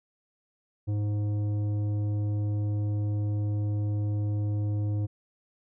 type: tone with tanh clipping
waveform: sine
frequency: 104 Hz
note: G#2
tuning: 3 cents sharp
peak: -27 dBFS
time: 0.87-5.07 s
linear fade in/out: 20 ms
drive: 10 dB
effects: none